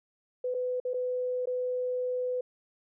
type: tone with dropouts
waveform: sine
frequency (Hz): 501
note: B4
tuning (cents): +25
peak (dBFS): -28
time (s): 0.44-2.41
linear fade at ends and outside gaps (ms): 5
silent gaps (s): 0.542-0.546 / 0.801-0.85 / 0.935-0.941 / 1.457-1.471
effects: none